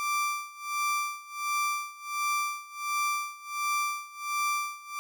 30% pulse tone with tremolo, 1176 Hz, D6, 2 cents sharp, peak -23 dBFS, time 0-4.99 s, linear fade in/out 0 ms, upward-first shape sine, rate 1.4 Hz, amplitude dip 90%, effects none

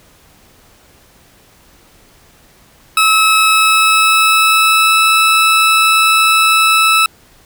20% pulse tone with pitch glide, 1296 to 1309.5 Hz, E6 to E6, -30 to -12 cents, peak -3 dBFS, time 2.97-7.06 s, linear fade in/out 2 ms, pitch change +18 cents, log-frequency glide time 3.51-5.04 s, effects pink hiss -47 dBFS RMS until 7.45 s

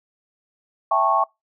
sine chord, A dominant seventh, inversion second, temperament just, 660 / 792 / 880 / 1100 Hz, E5 / G5 / A5 / C#6, +2 / +18 / 0 / -14 cents, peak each -23 / -22 / -23 / -19 dBFS, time 0.91-1.24 s, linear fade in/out 5 ms, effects noise-tail reverb RT60 0.2 s tail -25 dB re dry

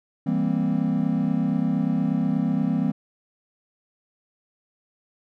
triangle chord, C dominant seventh, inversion first, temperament equal with one note detuned, 164.81 / 197.13 / 233.1 / 261.6 Hz, E3 / G3 / Bb3 / C4, 0 / +10 / 0 / 0 cents, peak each -24 dBFS, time 0.26-2.92 s, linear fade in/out 10 ms, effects none

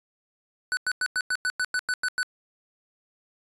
square tone bursts, 1494 Hz, F#6, 16 cents sharp, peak -24 dBFS, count 11, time 0.72-2.23 s, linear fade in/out 0 ms, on 50 ms, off 96 ms, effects resampled to 24000 Hz

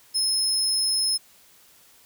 30% pulse tone, 5180 Hz, E8, 31 cents flat, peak -17 dBFS, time 0.14-1.18 s, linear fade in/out 20 ms, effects white hiss -55 dBFS RMS until 2.05 s

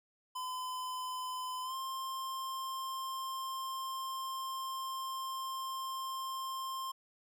square tone with pitch glide, 1016 to 1056.7 Hz, B5 to C6, +49 to +17 cents, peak -38 dBFS, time 0.35-6.92 s, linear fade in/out 10 ms, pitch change +68 cents, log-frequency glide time 1.63-1.75 s, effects none

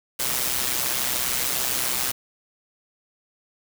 white noise with amplitude modulation, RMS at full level -22 dBFS, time 0.19-2.12 s, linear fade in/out 10 ms, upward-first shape sine, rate 127 Hz, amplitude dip 65%, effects none

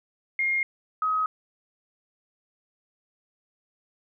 sine tone pair in turn, 2131 / 1267.1 Hz, C7 / D#6, +31 / +31 cents, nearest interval major sixth, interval 900 cents, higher first, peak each -22 dBFS, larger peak neither, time 0.39-0.63 / 1.02-1.26 s, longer neither, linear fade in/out 2 ms, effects none

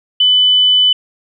sine tone, 3000 Hz, F#7, 23 cents sharp, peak -7 dBFS, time 0.2-0.93 s, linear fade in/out 5 ms, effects none

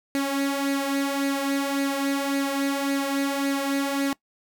sawtooth tone with flanger, 277.2 Hz, C#4, in tune, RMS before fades -25 dBFS, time 0.15-4.13 s, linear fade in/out 0 ms, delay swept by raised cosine 0.45 to 3.15 ms, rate 1.8 Hz, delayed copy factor +0.55, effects noise-tail reverb RT60 0.1 s tail -21 dB re dry

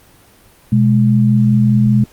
sine tone pair together, 124.51 / 209.6 Hz, B2 / G#3, +15 / +16 cents, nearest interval major sixth, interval 901 cents, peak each -11 dBFS, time 0.72-2.04 s, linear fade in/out 5 ms, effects pink hiss -47 dBFS RMS until 2.12 s + Opus 32 kbps

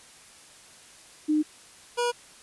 sine / 25% pulse tone pair in turn, 304.8 / 482 Hz, D#4 / B4, -36 / -42 cents, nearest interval minor sixth, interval 794 cents, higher second, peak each -20 dBFS, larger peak neither, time 1.28-1.43 / 1.97-2.12 s, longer neither, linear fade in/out 20 ms, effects white hiss -51 dBFS RMS until 2.42 s + resampled to 24000 Hz

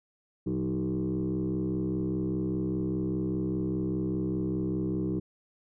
sine tone with frequency modulation, 246.9 Hz, B3, in tune, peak -26 dBFS, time 0.46-5.2 s, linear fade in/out 10 ms, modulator 65 Hz, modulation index 2.1, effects tanh soft clip ceiling -23 dBFS

